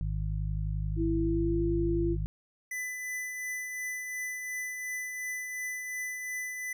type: harmonic tone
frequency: 51.5 Hz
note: G#1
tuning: 14 cents flat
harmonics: 1 / 2 / 3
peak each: -31 / -35 / -36 dBFS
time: 0.01-2.26 s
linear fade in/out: 0 ms
type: tone with pitch glide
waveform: sine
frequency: 329.6 to 339.7 Hz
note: E4 to F4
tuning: 0 to -48 cents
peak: -27 dBFS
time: 0.96-2.17 s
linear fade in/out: 50 ms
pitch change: +52 cents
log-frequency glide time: 1.17-1.61 s
type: tone with tremolo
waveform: square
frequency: 2000 Hz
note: B6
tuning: 21 cents sharp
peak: -33 dBFS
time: 2.71-6.73 s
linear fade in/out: 5 ms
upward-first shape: triangle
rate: 2.8 Hz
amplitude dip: 40%
effects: none